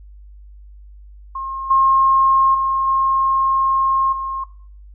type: tone with level steps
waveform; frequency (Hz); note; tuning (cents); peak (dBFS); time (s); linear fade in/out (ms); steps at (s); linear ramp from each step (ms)
sine; 1071; C6; +40; -23 / -10 / -15 / -13 / -21; 1.35-4.44; 5; 1.7 / 2.54 / 2.87 / 4.12; 10
effects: noise-tail reverb RT60 0.5 s tail -18 dB re dry + added 50 Hz sine -38 dBFS peak until 4.94 s

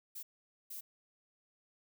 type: noise bursts at uneven times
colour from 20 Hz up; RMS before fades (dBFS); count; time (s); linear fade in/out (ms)
violet; -45; 2; 0.15-0.23 / 0.7-0.81; 10
effects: none

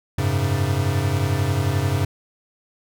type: chord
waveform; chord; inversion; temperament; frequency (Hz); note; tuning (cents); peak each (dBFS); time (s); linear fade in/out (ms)
square; F# suspended second; none; equal with one note detuned; 92.5 / 103.83 / 135.97; F#2 / G#2 / C#3; 0 / 0 / -33; -24; 0.18-2.05; 5
effects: none

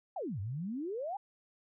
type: exponential two-way sweep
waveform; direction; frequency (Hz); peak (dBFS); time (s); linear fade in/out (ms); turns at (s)
sine; down then up; 837 to 92.3 to 837; -35; 0.16-1.17; 5; 0.4
effects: none

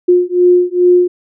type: beating tone pair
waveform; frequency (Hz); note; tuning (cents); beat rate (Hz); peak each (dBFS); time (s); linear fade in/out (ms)
sine; 356 / 358.4; F4 / F4; +33 / +45; 2.4; -10; 0.08-1.08; 10
effects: none

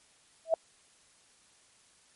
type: tone with exponential growth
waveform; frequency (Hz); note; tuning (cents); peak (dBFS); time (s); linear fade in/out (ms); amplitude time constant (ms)
sine; 651; E5; -22; -18; 0.45-0.54; 2; 19
effects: white hiss -63 dBFS RMS until 2.15 s + MP3 48 kbps

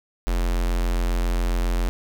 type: tone with notch filter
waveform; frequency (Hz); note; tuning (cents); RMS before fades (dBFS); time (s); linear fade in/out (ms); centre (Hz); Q
square; 43.66; F1; 0; -22; 0.27-1.89; 0; 140; 1.9
effects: none

